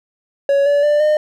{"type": "tone with pitch steps", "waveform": "triangle", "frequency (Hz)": [559, 574.7, 590.9, 607.5], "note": ["C#5", "D5", "D5", "D#5"], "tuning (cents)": [14, -38, 10, -42], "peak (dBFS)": -9, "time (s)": [0.49, 1.17], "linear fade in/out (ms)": 2, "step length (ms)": 170, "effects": []}